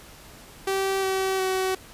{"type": "tone with pitch steps", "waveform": "sawtooth", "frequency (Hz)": [387.1, 382, 376.9], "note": ["G4", "G4", "F#4"], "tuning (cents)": [-22, -45, 32], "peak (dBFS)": -19, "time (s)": [0.67, 1.75], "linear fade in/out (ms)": 5, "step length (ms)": 360, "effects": ["pink hiss -47 dBFS RMS until 1.93 s", "resampled to 32000 Hz"]}